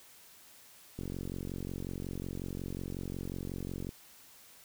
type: click train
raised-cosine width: 3 ms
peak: -26 dBFS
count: 133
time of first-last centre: 0.99-3.891 s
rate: 45.5 Hz
effects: white hiss -57 dBFS RMS until 4.64 s